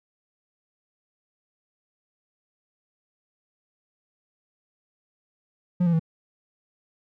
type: tone with pitch steps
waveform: triangle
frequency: 177.8 / 169.97 / 162.48 Hz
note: F3 / F3 / E3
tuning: +31 / -47 / -25 cents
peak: -16 dBFS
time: 5.8-5.995 s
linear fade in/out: 10 ms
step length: 65 ms
effects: none